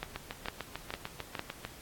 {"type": "two click trains", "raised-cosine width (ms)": 0.3, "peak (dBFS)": [-18, -21], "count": [4, 11], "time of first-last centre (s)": [[0.03, 1.394], [0.16, 1.65]], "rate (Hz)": [2.2, 6.71], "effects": ["pink hiss -51 dBFS RMS until 1.81 s", "AAC 64 kbps"]}